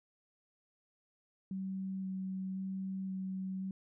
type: tone with vibrato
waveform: sine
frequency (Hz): 190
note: F#3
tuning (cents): +46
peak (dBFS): -36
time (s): 1.51-3.71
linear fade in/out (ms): 2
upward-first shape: square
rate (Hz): 0.95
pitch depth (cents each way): 8
effects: none